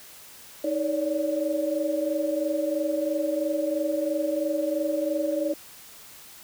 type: tone cluster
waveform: sine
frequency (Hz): 313.8 / 561 / 584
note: D#4 / C#5 / D5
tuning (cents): +15 / +21 / -10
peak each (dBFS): -28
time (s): 0.64-5.54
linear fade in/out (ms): 5
effects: white hiss -47 dBFS RMS until 6.43 s